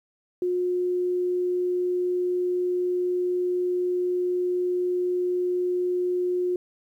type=tone; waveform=sine; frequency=359.6 Hz; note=F#4; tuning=49 cents flat; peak=-22 dBFS; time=0.42-6.56 s; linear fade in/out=2 ms; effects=10-bit